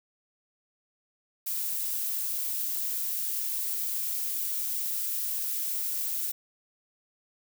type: noise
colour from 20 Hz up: violet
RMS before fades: -31 dBFS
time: 1.46-6.32 s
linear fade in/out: 10 ms
effects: none